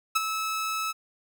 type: tone with ADSR envelope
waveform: sawtooth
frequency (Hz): 1301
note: E6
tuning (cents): -23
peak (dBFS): -15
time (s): 0.15-0.93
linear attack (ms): 13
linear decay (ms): 22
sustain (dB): -9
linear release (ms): 26
effects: none